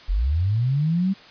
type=linear sweep; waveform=sine; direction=up; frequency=38.89 to 197.9 Hz; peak=-18 dBFS; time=0.08-1.14 s; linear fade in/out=20 ms; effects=white hiss -46 dBFS RMS until 1.3 s + resampled to 11025 Hz